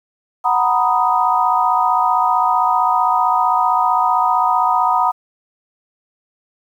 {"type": "chord", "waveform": "sine", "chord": "B major seventh", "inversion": "second", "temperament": "equal", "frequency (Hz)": [740, 932.3, 987.8, 1244.5], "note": ["F#5", "A#5", "B5", "D#6"], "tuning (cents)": [0, 0, 0, 0], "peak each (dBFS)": -18, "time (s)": [0.44, 5.12], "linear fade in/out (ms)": 20, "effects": ["8-bit"]}